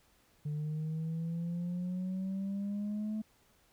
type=exponential sweep; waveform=sine; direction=up; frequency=148.1 to 217.5 Hz; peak=-31 dBFS; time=0.45-3.22 s; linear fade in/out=10 ms; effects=tanh soft clip ceiling -32 dBFS + pink hiss -68 dBFS RMS until 3.72 s